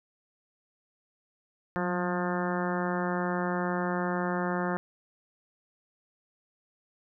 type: harmonic tone with a mistuned harmonic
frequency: 177.7 Hz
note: F3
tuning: 30 cents sharp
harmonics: 1 / 2 / 3 / 4 / 5 / 6 / 7 / 8 / 9 / 10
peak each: -31 / -34 / -36 / -37 / -38 / -39 / -39 / -40 / -41 / -41 dBFS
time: 1.76-4.77 s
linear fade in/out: 0 ms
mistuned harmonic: 1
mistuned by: +35 cents
effects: none